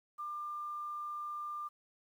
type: tone with quantisation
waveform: sine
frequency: 1195 Hz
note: D6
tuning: 30 cents sharp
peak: -38 dBFS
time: 0.18-1.69 s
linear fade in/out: 20 ms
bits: 11
effects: none